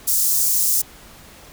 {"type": "high-pass noise", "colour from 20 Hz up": "white", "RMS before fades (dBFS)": -18, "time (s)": [0.07, 0.82], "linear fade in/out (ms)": 10, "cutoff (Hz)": 5800, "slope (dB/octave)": 24, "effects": ["pink hiss -44 dBFS RMS until 1.52 s"]}